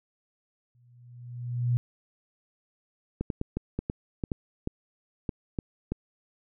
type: tone with exponential growth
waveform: sine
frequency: 121.5 Hz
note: B2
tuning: 28 cents flat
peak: -20 dBFS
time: 0.75-1.77 s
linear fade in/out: 0 ms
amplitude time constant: 220 ms
type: clicks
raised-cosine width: 3 ms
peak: -16 dBFS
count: 12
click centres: 3.21 / 3.302 / 3.414 / 3.57 / 3.79 / 3.899 / 4.238 / 4.318 / 4.674 / 5.292 / 5.588 / 5.92 s
effects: none